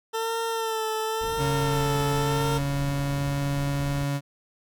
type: tone with vibrato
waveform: 20% pulse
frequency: 447.1 Hz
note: A4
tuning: 28 cents sharp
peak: -21 dBFS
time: 0.13-2.59 s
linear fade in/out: 20 ms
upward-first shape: sine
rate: 0.92 Hz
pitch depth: 37 cents each way
type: noise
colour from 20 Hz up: brown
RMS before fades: -36 dBFS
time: 1.21-4.04 s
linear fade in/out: 5 ms
type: tone with pitch glide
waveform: 35% pulse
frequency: 139.6 to 141.22 Hz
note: C#3 to C#3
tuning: +13 to +33 cents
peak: -23 dBFS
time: 1.37-4.21 s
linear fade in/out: 50 ms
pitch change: +20 cents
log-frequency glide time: 1.47-3.92 s
effects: none